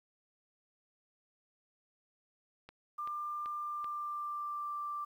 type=click train; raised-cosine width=0.3 ms; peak=-34 dBFS; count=4; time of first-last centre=2.69-3.844 s; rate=2.6 Hz
type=tone with pitch glide; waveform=sine; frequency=1193 to 1177.3 Hz; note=D6 to D6; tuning=+27 to +4 cents; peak=-36 dBFS; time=2.98-5.05 s; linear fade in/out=10 ms; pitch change=-23 cents; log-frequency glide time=3.57-4.74 s
effects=11-bit